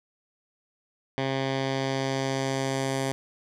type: tone with low-pass filter sweep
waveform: 10% pulse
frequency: 134.4 Hz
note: C3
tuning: 47 cents sharp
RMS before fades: -28 dBFS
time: 1.18-3.12 s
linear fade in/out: 0 ms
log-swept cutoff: 3400 to 9400 Hz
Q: 1.3
effects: none